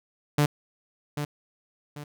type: tone with echo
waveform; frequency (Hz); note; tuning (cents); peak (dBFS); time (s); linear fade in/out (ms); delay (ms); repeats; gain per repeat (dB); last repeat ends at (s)
sawtooth; 147; D3; +2; -15; 0.38-0.46; 5; 790; 2; -9; 2.04
effects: none